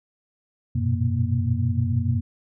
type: tone cluster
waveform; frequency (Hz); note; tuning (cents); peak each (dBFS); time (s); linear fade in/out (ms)
sine; 92.5 / 103 / 118.5 / 125.1 / 234.9; F#2 / G#2 / A#2 / B2 / A#3; 0 / -14 / +29 / +23 / +13; -24 / -31 / -25 / -26 / -29; 0.75-2.21; 10
effects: none